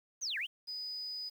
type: linear two-way sweep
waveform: sine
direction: down then up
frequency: 6645 to 1556 to 3253 Hz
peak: -34 dBFS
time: 0.21-0.47 s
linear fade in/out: 20 ms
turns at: 0.38 s
type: tone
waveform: sine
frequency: 4975 Hz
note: D#8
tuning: 1 cent flat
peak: -38 dBFS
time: 0.67-1.3 s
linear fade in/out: 20 ms
effects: 10-bit